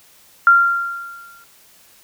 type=tone with exponential decay; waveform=sine; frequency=1385 Hz; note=F6; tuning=15 cents flat; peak=-5 dBFS; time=0.47-1.44 s; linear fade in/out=1 ms; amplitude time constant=210 ms; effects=white hiss -50 dBFS RMS until 2.03 s